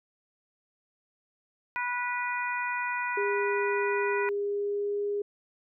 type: harmonic tone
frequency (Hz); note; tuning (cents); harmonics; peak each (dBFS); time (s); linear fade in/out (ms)
490; B4; -14; 2 / 3 / 4 / 5; -32 / -34 / -35 / -36; 1.76-4.29; 0
type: tone with pitch glide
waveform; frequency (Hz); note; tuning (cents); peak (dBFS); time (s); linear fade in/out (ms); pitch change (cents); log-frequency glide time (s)
sine; 405.6 to 408.9; G#4 to G#4; -41 to -27; -27; 3.17-5.22; 5; +14; 4.31-5.02
effects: none